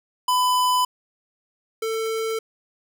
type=tone pair in turn; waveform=square; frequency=1001 / 445.9 Hz; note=B5 / A4; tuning=+23 / +23 cents; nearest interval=octave + major second; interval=1400 cents; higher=first; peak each=-18 / -24 dBFS; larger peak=first; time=0.28-0.85 / 1.82-2.39 s; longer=neither; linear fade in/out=5 ms; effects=none